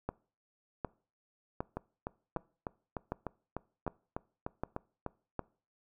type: two click trains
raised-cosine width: 1 ms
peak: -22 / -20 dBFS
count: 12 / 8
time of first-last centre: 1.77-5.063 / 0.09-5.393 s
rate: 3.34 / 1.32 Hz
effects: noise-tail reverb RT60 0.4 s tail -23 dB re dry